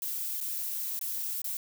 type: noise with dropouts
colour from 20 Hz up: violet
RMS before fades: -34 dBFS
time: 0.02-1.57 s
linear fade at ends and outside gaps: 1 ms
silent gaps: 0.404-0.411 / 0.992-1.012 / 1.418-1.443 s
effects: none